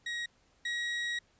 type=tone pair in turn; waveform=30% pulse; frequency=1895 / 1902.7 Hz; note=A#6 / A#6; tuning=+28 / +35 cents; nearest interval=unison; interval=7 cents; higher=second; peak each=-31 / -29 dBFS; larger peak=second; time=0.06-0.26 / 0.65-1.19 s; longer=second; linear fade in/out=5 ms; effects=pink hiss -68 dBFS RMS until 1.39 s + resampled to 16000 Hz